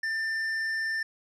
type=tone with hard clipping; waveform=sine; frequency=1788 Hz; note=A6; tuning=27 cents sharp; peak=-29 dBFS; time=0.03-1.03 s; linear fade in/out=5 ms; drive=6 dB; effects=resampled to 32000 Hz